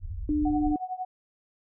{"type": "low-pass noise", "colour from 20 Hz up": "pink", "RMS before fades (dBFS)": -34, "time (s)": [0, 0.76], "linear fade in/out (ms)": 50, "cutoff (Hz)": 100, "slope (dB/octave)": 96}
{"type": "tone", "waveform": "sine", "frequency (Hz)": 299.5, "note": "D4", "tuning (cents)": 34, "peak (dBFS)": -23, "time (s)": [0.29, 0.76], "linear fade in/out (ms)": 2}
{"type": "tone with tremolo", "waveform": "sine", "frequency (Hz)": 740, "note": "F#5", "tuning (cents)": 0, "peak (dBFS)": -27, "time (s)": [0.45, 1.05], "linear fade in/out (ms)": 5, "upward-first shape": "triangle", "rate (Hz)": 11, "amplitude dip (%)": 95}
{"effects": []}